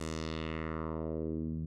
10% pulse tone with low-pass filter sweep, 79.7 Hz, D#2, 42 cents sharp, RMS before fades -37 dBFS, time 0-1.66 s, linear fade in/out 5 ms, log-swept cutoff 9100 to 160 Hz, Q 1.9, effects none

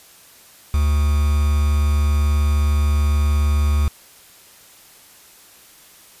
triangle tone with quantisation, 73.42 Hz, D2, in tune, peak -12 dBFS, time 0.74-3.88 s, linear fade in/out 0 ms, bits 5, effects white hiss -47 dBFS RMS until 6.2 s + resampled to 32000 Hz

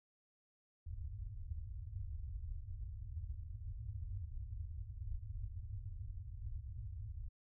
white low-pass noise, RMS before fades -45 dBFS, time 0.86-7.29 s, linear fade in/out 10 ms, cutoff 110 Hz, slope 96 dB/octave, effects none

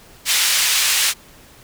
pink band-pass noise, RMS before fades -17 dBFS, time 0.25-1.14 s, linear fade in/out 50 ms, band 2300 to 12000 Hz, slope 12 dB/octave, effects pink hiss -46 dBFS RMS until 1.63 s

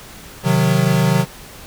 square chord, C diminished, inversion none, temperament equal with one note detuned, 130.81 / 155.56 / 182.87 Hz, C3 / Eb3 / Gb3, 0 / 0 / -20 cents, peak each -18 dBFS, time 0.43-1.26 s, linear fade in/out 50 ms, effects pink hiss -38 dBFS RMS until 1.66 s

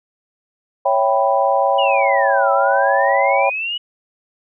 sine chord, C# half-diminished seventh, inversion none, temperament equal, 554.4 / 659.3 / 784 / 987.8 Hz, C#5 / E5 / G5 / B5, 0 / 0 / 0 / 0 cents, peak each -17 / -21 / -17 / -20 dBFS, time 0.85-3.5 s, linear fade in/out 10 ms
sine exponential two-way sweep, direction down then up, 2960 to 1304 to 2960 Hz, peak -20 dBFS, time 1.78-3.78 s, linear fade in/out 10 ms, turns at 2.52 s
effects none

